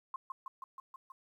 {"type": "tone with echo", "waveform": "sine", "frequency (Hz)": 1063, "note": "C6", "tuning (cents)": 27, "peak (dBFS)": -36, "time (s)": [0.14, 0.16], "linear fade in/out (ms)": 2, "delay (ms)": 160, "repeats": 6, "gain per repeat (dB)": -2, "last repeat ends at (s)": 1.12, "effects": ["12-bit"]}